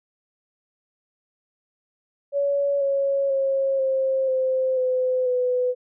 sine tone with pitch steps, 564 / 552.7 / 541.7 / 530.8 / 520.2 / 509.8 / 499.6 Hz, C#5 / C#5 / C#5 / C5 / C5 / C5 / B4, +30 / -5 / -40 / +25 / -10 / -45 / +20 cents, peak -19 dBFS, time 2.32-5.75 s, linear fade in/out 50 ms, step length 490 ms, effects none

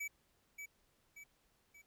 square tone with echo, 2290 Hz, D7, 44 cents flat, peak -40 dBFS, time 0-0.08 s, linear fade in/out 10 ms, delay 580 ms, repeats 3, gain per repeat -6 dB, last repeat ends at 1.82 s, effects pink hiss -75 dBFS RMS until 1.86 s

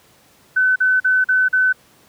sine tone bursts, 1513 Hz, F#6, 38 cents sharp, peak -12 dBFS, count 5, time 0.56-1.728 s, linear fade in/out 10 ms, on 200 ms, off 42 ms, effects pink hiss -52 dBFS RMS until 2.08 s + high-pass 100 Hz 12 dB/octave

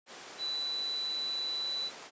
sine tone in noise, 3972 Hz, B7, 9 cents sharp, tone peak -32 dBFS, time 0.38-1.91 s, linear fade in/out 50 ms, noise pink, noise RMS -45 dBFS, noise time 0.06-2.11 s, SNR +10 dB, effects high-pass 400 Hz 12 dB/octave + resampled to 16000 Hz

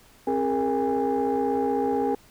sine tone cluster, 267.5 / 411 / 467 / 813 Hz, C4 / G#4 / A#4 / G#5, +38 / -18 / +3 / -37 cents, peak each -26 dBFS, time 0.27-2.15 s, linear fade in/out 5 ms, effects tanh soft clip ceiling -16 dBFS + pink hiss -55 dBFS RMS until 2.3 s

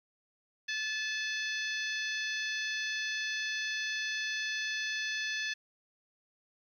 harmonic tone with a mistuned harmonic, 868 Hz, A5, 24 cents flat, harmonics 2 / 3 / 4 / 5 / 6 / 7, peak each -35 / -39 / -41 / -43 / -45 / -46 dBFS, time 0.68-5.54 s, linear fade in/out 10 ms, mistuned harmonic 6, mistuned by -46 cents, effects 11-bit

